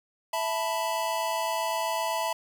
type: chord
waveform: square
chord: E suspended fourth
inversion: none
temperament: equal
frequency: 659.3 / 880 / 987.8 Hz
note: E5 / A5 / B5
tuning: 0 / 0 / 0 cents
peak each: -32 dBFS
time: 0.33-2.33 s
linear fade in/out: 5 ms
effects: 10-bit